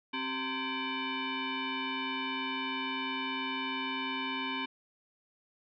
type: tone with frequency modulation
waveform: sine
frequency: 1038 Hz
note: C6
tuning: 14 cents flat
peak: -32 dBFS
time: 0.13-4.66 s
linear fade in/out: 10 ms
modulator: 651 Hz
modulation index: 3.4
effects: none